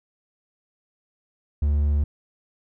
triangle tone, 73.1 Hz, D2, 7 cents flat, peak -16 dBFS, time 1.62-2.04 s, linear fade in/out 5 ms, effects none

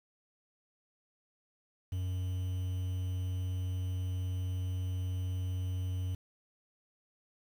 triangle tone with quantisation, 91.9 Hz, F#2, 11 cents flat, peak -30 dBFS, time 1.92-6.15 s, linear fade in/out 5 ms, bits 9, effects none

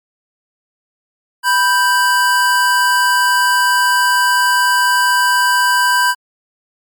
square tone pair together, 987.8 / 1568 Hz, B5 / G6, 0 / 0 cents, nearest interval minor sixth, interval 800 cents, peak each -14 dBFS, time 1.43-6.15 s, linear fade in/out 50 ms, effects MP3 96 kbps

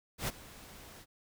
pink noise with ADSR envelope, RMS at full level -33 dBFS, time 0.18-1.06 s, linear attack 100 ms, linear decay 26 ms, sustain -19 dB, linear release 50 ms, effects none

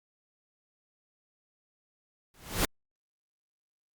pink noise with exponential growth, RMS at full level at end -23 dBFS, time 2.34-2.65 s, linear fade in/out 1 ms, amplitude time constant 67 ms, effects Opus 48 kbps

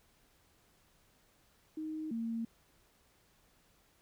sine tone pair in turn, 312.4 / 228.5 Hz, D#4 / A#3, +7 / -34 cents, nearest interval perfect fourth, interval 541 cents, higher first, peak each -37 / -34 dBFS, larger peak second, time 1.77-2.11 / 2.11-2.45 s, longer neither, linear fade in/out 5 ms, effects pink hiss -69 dBFS RMS until 4.01 s

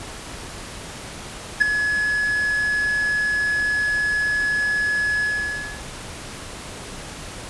triangle tone with ADSR envelope, 1697 Hz, G#6, 37 cents sharp, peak -7 dBFS, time 1.6-5.82 s, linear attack 19 ms, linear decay 6 ms, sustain -10 dB, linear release 610 ms, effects pink hiss -35 dBFS RMS until 7.49 s + resampled to 24000 Hz

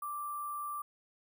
sine tone with sample-and-hold, 1174.7 Hz, D6, in tune, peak -36 dBFS, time 0.02-0.82 s, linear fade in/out 5 ms, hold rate 11025 Hz, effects none

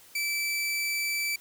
sawtooth tone, 2320 Hz, D7, 22 cents flat, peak -24 dBFS, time 0.15-1.36 s, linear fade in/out 5 ms, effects white hiss -54 dBFS RMS until 1.4 s

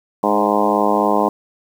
harmonic tone with a mistuned harmonic, 103.83 Hz, G#2, in tune, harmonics 2 / 3 / 4 / 5 / 6 / 7 / 8 / 9 / 10, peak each -22 / -22 / -22 / -22 / -22 / -22 / -22 / -22 / -22 dBFS, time 0.23-1.29 s, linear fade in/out 5 ms, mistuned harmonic 3, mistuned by -18 cents, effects 7-bit

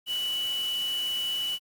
sine tone in noise, 2960 Hz, F#7, in tune, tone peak -27 dBFS, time 0.06-1.59 s, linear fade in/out 50 ms, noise white, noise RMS -41 dBFS, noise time 0.06-1.59 s, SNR +11 dB, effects Opus 48 kbps

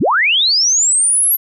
sine linear sweep, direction up, 76.5 to 11800 Hz, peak -10 dBFS, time 0-1.37 s, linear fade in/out 20 ms, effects none

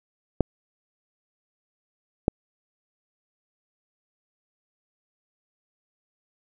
clicks, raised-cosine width 2 ms, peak -5 dBFS, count 2, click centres 0.407 / 2.281 s, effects none

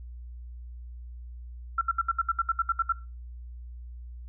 sine tone bursts, 1353 Hz, E6, 45 cents sharp, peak -21 dBFS, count 12, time 1.78-2.924 s, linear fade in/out 5 ms, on 33 ms, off 68 ms, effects noise-tail reverb RT60 0.3 s tail -19 dB re dry + added 60 Hz sine -39 dBFS peak until 4.28 s

